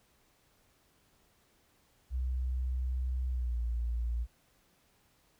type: tone with pitch glide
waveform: sine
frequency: 63.4 to 58.47 Hz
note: B1 to A#1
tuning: +46 to +6 cents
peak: -30 dBFS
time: 2.1-4.27 s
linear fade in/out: 50 ms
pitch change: -140 cents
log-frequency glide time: 3.29-3.59 s
effects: pink hiss -69 dBFS RMS until 5.39 s